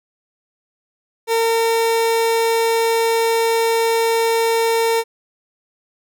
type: tone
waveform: 30% pulse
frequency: 456.3 Hz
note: A#4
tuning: 37 cents flat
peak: -12 dBFS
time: 1.27-5.04 s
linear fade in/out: 50 ms
effects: none